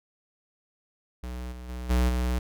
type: tone with level steps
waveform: square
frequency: 61.7 Hz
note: B1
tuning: 1 cent flat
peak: -34 / -39 / -34 / -21 / -25 dBFS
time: 1.23-2.39 s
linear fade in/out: 5 ms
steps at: 1.51 / 1.68 / 1.89 / 2.08 s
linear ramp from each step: 20 ms
effects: none